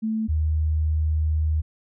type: tone pair in turn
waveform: sine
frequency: 220 / 77.78 Hz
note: A3 / D#2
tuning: 0 / 0 cents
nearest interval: octave + tritone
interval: 1800 cents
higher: first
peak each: -22 / -19 dBFS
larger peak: second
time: 0.02-0.28 / 0.28-1.62 s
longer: second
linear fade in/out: 20 ms
effects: none